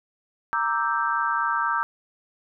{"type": "chord", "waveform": "sine", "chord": "E half-diminished seventh", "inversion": "second", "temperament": "equal", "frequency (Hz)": [932.3, 1174.7, 1318.5, 1568], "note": ["Bb5", "D6", "E6", "G6"], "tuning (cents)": [0, 0, 0, 0], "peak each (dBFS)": -27, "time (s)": [0.53, 1.83], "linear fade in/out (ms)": 0, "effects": []}